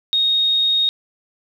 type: tone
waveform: sine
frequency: 3729 Hz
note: A#7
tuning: in tune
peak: -14 dBFS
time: 0.13-0.89 s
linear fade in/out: 0 ms
effects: 8-bit